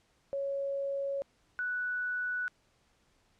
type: tone pair in turn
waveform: sine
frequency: 554.4 / 1480.1 Hz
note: C#5 / F#6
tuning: 0 / 0 cents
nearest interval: octave + perfect fourth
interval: 1700 cents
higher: second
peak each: -31 / -31 dBFS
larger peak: neither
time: 0.33-1.22 / 1.59-2.48 s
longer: neither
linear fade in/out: 0 ms
effects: pink hiss -70 dBFS RMS until 3.39 s + low-pass 8000 Hz 12 dB/octave